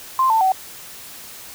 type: tone with pitch steps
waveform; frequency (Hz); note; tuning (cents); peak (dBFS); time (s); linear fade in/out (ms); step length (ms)
sine; 1046.5 / 890.2 / 757.3; C6 / A5 / F#5; 0 / +20 / +40; -13; 0.19-0.52; 2; 110
effects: white hiss -38 dBFS RMS until 1.54 s